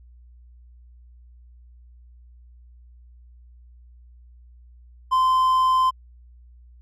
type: tone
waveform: triangle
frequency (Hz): 1034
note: C6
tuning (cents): -21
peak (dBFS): -14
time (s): 5.11-5.91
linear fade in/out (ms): 20
effects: added 60 Hz sine -46 dBFS peak until 6.81 s